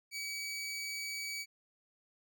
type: tone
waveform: 20% pulse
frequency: 2279 Hz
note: C#7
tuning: 47 cents sharp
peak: -33 dBFS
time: 0.11-1.46 s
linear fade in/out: 50 ms
effects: none